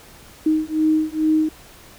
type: beating tone pair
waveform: sine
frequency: 311.1 / 313.4 Hz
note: D#4 / D#4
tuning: 0 / +13 cents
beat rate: 2.3 Hz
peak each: -19 dBFS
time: 0.46-1.49 s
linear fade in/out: 5 ms
effects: pink hiss -45 dBFS RMS until 1.98 s